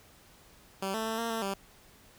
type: tone with pitch steps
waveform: 10% pulse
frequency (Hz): 193.3 / 221.7 / 223.2 / 230.3 / 225.5 / 196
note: G3 / A3 / A3 / A#3 / A3 / G3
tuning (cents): -24 / +13 / +25 / -21 / +43 / 0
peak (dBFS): -23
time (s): 0.82-1.54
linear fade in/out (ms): 5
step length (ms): 120
effects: pink hiss -58 dBFS RMS until 2.18 s